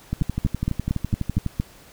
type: two click trains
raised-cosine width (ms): 5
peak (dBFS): -9 / -11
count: 7 / 17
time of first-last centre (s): 0.22-1.599 / 0.13-1.463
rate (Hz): 4.35 / 12
effects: pink hiss -49 dBFS RMS until 1.92 s